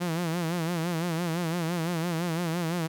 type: tone with vibrato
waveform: sawtooth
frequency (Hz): 168.8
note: E3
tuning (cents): +41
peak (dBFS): -23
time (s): 0-2.88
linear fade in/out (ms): 20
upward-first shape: sine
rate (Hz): 5.9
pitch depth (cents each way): 100
effects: none